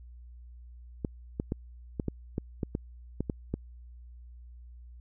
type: clicks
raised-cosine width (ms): 3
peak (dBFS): -17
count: 11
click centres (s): 1.048 / 1.399 / 1.521 / 1.998 / 2.083 / 2.381 / 2.632 / 2.751 / 3.206 / 3.298 / 3.54
effects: added 60 Hz sine -46 dBFS peak until 5 s